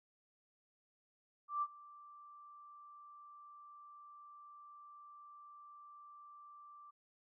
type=tone with ADSR envelope; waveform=sine; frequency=1174 Hz; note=D6; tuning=1 cent flat; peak=-32 dBFS; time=1.48-6.91 s; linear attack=140 ms; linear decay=49 ms; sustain=-22 dB; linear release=12 ms; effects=none